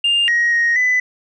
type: tone with pitch steps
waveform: sine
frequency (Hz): 2806 / 1887 / 1873 / 2000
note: F7 / A#6 / A#6 / B6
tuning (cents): +8 / +21 / +8 / +21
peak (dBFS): -11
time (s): 0.04-1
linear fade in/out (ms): 5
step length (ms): 240
effects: tanh soft clip ceiling -10 dBFS